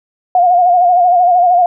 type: tone with vibrato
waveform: sine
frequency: 713 Hz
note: F5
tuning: 36 cents sharp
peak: -6 dBFS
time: 0.35-1.66 s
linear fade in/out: 2 ms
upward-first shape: sine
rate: 13 Hz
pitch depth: 58 cents each way
effects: none

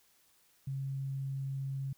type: tone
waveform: sine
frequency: 135.8 Hz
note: C#3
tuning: 35 cents flat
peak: -34 dBFS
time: 0.67-1.93 s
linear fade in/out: 5 ms
effects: white hiss -68 dBFS RMS until 1.97 s

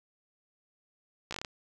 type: slowing click train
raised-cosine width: 0.2 ms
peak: -19 dBFS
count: 7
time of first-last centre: 1.31-1.448 s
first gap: 15 ms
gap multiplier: 1.17
effects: none

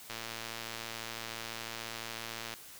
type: click train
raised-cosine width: 0.2 ms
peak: -22 dBFS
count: 279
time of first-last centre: 0.1-2.539 s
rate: 114 Hz
effects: white hiss -51 dBFS RMS until 2.79 s

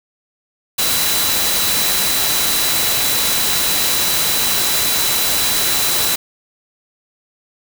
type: tone in noise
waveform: sine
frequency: 3971 Hz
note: B7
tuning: 9 cents sharp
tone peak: -22 dBFS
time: 0.78-6.16 s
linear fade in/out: 10 ms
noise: white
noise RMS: -17 dBFS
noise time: 0.78-6.16 s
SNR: -8 dB
effects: none

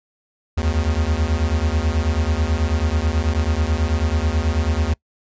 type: beating tone pair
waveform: square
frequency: 73.42 / 82.62 Hz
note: D2 / E2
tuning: 0 / +4 cents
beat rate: 9.2 Hz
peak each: -21 dBFS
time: 0.57-4.94 s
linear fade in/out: 10 ms
effects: noise-tail reverb RT60 0.1 s tail -24 dB re dry + resampled to 16000 Hz

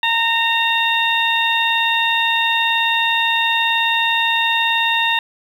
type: harmonic tone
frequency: 919 Hz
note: A#5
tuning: 25 cents flat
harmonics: 1 / 2 / 3 / 4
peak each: -20 / -20 / -20 / -20 dBFS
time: 0.03-5.19 s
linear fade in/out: 2 ms
effects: 7-bit

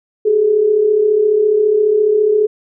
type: tone pair together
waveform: sine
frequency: 392 / 426.6 Hz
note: G4 / G#4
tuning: 0 / +46 cents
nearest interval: minor second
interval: 146 cents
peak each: -18 / -10 dBFS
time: 0.25-2.47 s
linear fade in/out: 10 ms
effects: none

